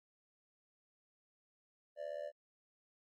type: tone with amplitude modulation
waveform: triangle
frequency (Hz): 587.3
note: D5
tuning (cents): 0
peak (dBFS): -35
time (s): 1.96-2.32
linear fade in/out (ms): 50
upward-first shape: sine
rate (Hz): 77.1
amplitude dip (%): 85
effects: AAC 48 kbps